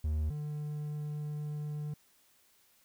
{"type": "tone pair in turn", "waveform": "triangle", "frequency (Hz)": [76.7, 149.29], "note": ["D#2", "D3"], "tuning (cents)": [-24, 29], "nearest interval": "octave", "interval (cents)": 1153, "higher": "second", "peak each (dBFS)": [-27, -33], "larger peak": "first", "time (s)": [[0.04, 0.3], [0.3, 1.94]], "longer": "second", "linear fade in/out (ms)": 5, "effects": ["white hiss -67 dBFS RMS until 2.84 s"]}